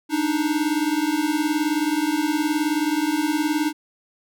square beating tone pair, 293.7 / 312.7 Hz, D4 / D#4, 0 / +9 cents, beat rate 19 Hz, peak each -24 / -23 dBFS, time 0.09-3.73 s, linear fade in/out 50 ms, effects none

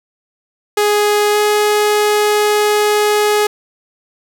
sawtooth tone with pitch glide, 416.2 to 419.1 Hz, G#4 to G#4, +4 to +16 cents, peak -7 dBFS, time 0.77-3.47 s, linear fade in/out 5 ms, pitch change +12 cents, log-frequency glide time 1.32-1.37 s, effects none

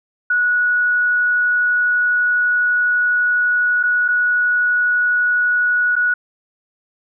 sine tone with dropouts, 1464 Hz, F#6, 19 cents flat, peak -13 dBFS, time 0.3-6.14 s, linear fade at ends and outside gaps 5 ms, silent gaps 3.83-3.835 / 4.081-4.085 / 5.956-5.963 s, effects none

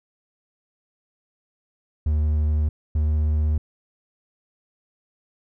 triangle tone pair in turn, 76 / 76.35 Hz, D#2 / D#2, -40 / -32 cents, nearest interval unison, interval 8 cents, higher second, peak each -16 dBFS, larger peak neither, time 2.06-2.69 / 2.95-3.58 s, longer neither, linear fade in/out 5 ms, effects none

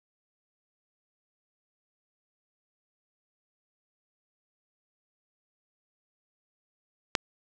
click, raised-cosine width 0.2 ms, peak -5 dBFS, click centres 7.152 s, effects none

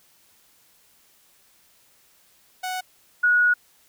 sawtooth / sine tone pair in turn, 740 / 1456.7 Hz, F#5 / F#6, 0 / -27 cents, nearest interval octave, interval 1173 cents, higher second, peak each -23 / -15 dBFS, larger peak second, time 2.63-2.81 / 3.23-3.54 s, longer second, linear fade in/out 10 ms, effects white hiss -59 dBFS RMS until 3.88 s

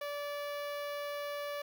sawtooth tone with notch filter, 579 Hz, D5, 25 cents flat, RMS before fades -39 dBFS, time 0.01-1.62 s, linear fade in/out 5 ms, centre 8000 Hz, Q 0.82, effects 10-bit

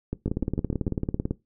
two click trains, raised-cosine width 3 ms, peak -13 / -15 dBFS, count 20 / 6, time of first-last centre 0.26-1.31 / 0.13-0.879 s, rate 18.1 / 6.68 Hz, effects noise-tail reverb RT60 0.2 s tail -19 dB re dry

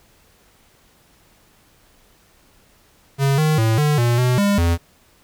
square tone with pitch steps, 137.7 / 154.8 / 111.7 / 149.4 / 119.4 / 125.1 / 202 / 84.8 Hz, C#3 / D#3 / A2 / D3 / A#2 / B2 / G#3 / E2, -11 / -9 / +27 / +30 / +42 / +23 / -48 / +50 cents, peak -15 dBFS, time 3.18-4.78 s, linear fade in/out 50 ms, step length 200 ms, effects pink hiss -55 dBFS RMS until 5.23 s

